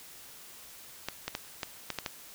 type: clicks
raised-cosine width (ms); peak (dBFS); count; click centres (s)
0.2; -15; 7; 1.086 / 1.28 / 1.351 / 1.632 / 1.903 / 1.987 / 2.062
effects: white hiss -50 dBFS RMS until 2.34 s